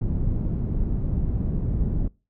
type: low-pass noise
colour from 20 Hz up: pink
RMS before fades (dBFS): -24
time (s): 0.01-2.08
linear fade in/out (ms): 5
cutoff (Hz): 190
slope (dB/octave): 12
effects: noise-tail reverb RT60 0.3 s tail -24 dB re dry